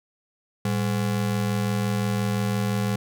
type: ring-modulated tone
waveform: square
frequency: 155.56 Hz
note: D#3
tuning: in tune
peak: -20 dBFS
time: 0.65-2.96 s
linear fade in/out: 2 ms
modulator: 42.9 Hz
effects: none